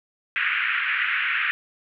pink band-pass noise, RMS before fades -24 dBFS, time 0.36-1.51 s, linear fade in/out 0 ms, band 1400 to 2700 Hz, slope 48 dB/octave, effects none

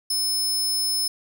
sawtooth tone, 5220 Hz, E8, 18 cents flat, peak -19 dBFS, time 0.1-1.08 s, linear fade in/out 5 ms, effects none

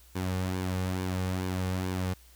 sawtooth tone with flanger, 92.5 Hz, F#2, in tune, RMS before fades -31 dBFS, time 0.15-2.14 s, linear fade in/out 10 ms, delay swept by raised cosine 1.5 to 3.1 ms, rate 2.3 Hz, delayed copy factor -0.5, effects added 60 Hz sine -55 dBFS peak until 2.35 s + white hiss -59 dBFS RMS until 2.35 s

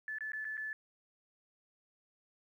sine tone with dropouts, 1737 Hz, A6, 23 cents flat, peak -37 dBFS, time 0.08-0.73 s, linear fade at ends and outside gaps 1 ms, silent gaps 0.185-0.207 / 0.319-0.333 / 0.445-0.451 / 0.57-0.577 s, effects 12-bit

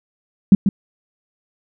sine tone with echo, 196.5 Hz, G3, 4 cents sharp, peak -3 dBFS, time 0.52-0.55 s, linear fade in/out 2 ms, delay 140 ms, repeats 1, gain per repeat -8 dB, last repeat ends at 0.69 s, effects none

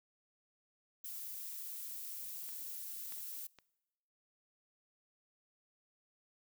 violet noise, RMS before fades -45 dBFS, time 1.04-3.47 s, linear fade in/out 5 ms
clicks, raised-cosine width 0.2 ms, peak -38 / -34 / -38 dBFS, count 3, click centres 2.49 / 3.123 / 3.587 s
effects noise-tail reverb RT60 1.0 s tail -24 dB re dry

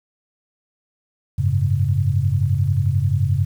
sine chord, F# suspended second, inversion none, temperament equal with one note detuned, 92.5 / 103.83 / 136.68 Hz, F#2 / G#2 / C#3, 0 / 0 / -24 cents, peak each -20 dBFS, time 1.38-3.45 s, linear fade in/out 10 ms, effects 8-bit

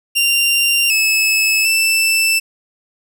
sawtooth tone with pitch steps, 2778 / 2599 / 2656 Hz, F7 / E7 / E7, -10 / -25 / +12 cents, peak -9 dBFS, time 0.15-2.4 s, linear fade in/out 20 ms, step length 750 ms, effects none

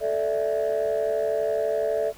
sine chord, A suspended fourth, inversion none, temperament equal, 440 / 587.3 / 659.3 Hz, A4 / D5 / E5, 0 / 0 / 0 cents, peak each -25 / -25 / -25 dBFS, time 0-2.13 s, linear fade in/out 50 ms, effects tanh soft clip ceiling -17 dBFS + pink hiss -49 dBFS RMS until 2.17 s

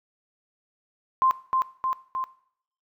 sine tone with echo, 1046.5 Hz, C6, in tune, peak -17 dBFS, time 1.22-1.31 s, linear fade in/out 0 ms, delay 310 ms, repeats 3, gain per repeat -3 dB, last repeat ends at 2.24 s, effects noise-tail reverb RT60 0.6 s tail -18 dB re dry

